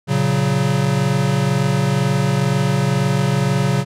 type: chord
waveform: square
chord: F# major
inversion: first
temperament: equal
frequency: 116.54 / 138.59 / 185 Hz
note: A#2 / C#3 / F#3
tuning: 0 / 0 / 0 cents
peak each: -23 / -18 / -21 dBFS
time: 0.07-3.85 s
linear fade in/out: 50 ms
effects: low-pass 10000 Hz 12 dB/octave